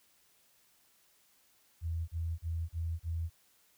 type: tone bursts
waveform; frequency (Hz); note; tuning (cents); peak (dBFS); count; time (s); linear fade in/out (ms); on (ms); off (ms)
sine; 82.8; E2; +8; -32; 5; 1.81-3.3; 50; 270; 35
effects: white hiss -68 dBFS RMS until 3.77 s